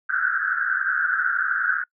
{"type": "band-pass noise", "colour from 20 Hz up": "pink", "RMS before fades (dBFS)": -23, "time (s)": [0.09, 1.84], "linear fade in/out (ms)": 10, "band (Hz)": [1400, 1600], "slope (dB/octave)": 96, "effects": ["noise-tail reverb RT60 0.1 s tail -26 dB re dry"]}